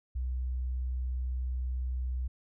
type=tone; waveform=sine; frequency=63 Hz; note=B1; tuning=35 cents sharp; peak=-30 dBFS; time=0.15-2.28 s; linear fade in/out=10 ms; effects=none